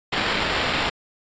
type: noise with sample-and-hold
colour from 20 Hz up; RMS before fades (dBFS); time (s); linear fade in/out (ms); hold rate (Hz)
violet; -23; 0.12-0.9; 10; 6300
effects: resampled to 16000 Hz